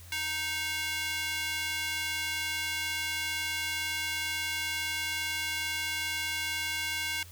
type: tone with high-pass filter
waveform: square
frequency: 311.1 Hz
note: D#4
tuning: in tune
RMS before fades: -33 dBFS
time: 0.12-7.23 s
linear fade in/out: 2 ms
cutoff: 2100 Hz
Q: 1.6
effects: added 87 Hz sine -48 dBFS peak until 7.31 s + white hiss -53 dBFS RMS until 7.31 s